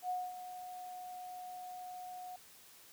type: tone with ADSR envelope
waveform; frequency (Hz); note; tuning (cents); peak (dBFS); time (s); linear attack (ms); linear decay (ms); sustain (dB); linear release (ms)
sine; 729; F#5; -26; -33; 0.02-2.36; 75; 230; -11; 3
effects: white hiss -59 dBFS RMS until 2.92 s + high-pass 60 Hz 12 dB/octave